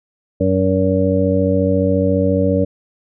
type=harmonic tone; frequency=94.4 Hz; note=F#2; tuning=35 cents sharp; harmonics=1 / 2 / 3 / 5 / 6; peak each=-19 / -19 / -19 / -19 / -19 dBFS; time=0.4-2.65 s; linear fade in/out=10 ms; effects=none